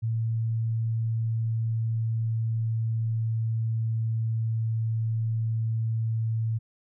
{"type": "tone with pitch glide", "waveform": "sine", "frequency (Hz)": [113.2, 112.42], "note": ["A2", "A2"], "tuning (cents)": [50, 38], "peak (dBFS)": -24, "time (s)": [0.02, 6.59], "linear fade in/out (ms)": 20, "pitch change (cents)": -12, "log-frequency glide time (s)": [0.9, 4.34], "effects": []}